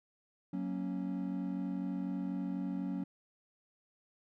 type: chord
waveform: triangle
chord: F# major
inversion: none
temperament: equal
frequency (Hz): 185 / 233.1 / 277.2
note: F#3 / A#3 / C#4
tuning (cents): 0 / 0 / 0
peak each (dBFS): -35 / -40 / -36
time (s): 0.53-3.04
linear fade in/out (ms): 5
effects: tanh soft clip ceiling -23 dBFS